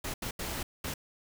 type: noise bursts at uneven times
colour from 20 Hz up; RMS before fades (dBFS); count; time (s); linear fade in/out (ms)
pink; -36; 4; 0.04-0.14 / 0.22-0.31 / 0.39-0.63 / 0.84-0.94; 5
effects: none